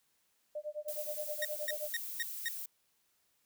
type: tone with tremolo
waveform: sine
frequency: 601 Hz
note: D5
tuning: 40 cents sharp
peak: -35 dBFS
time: 0.55-1.9 s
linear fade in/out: 5 ms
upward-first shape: sine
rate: 9.5 Hz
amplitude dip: 100%
type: noise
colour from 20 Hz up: violet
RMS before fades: -42 dBFS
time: 0.88-2.66 s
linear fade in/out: 5 ms
type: tone bursts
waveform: sawtooth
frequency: 1861 Hz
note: A#6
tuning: 3 cents flat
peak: -29 dBFS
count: 5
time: 1.42-2.485 s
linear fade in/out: 2 ms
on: 29 ms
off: 230 ms
effects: white hiss -75 dBFS RMS until 3.45 s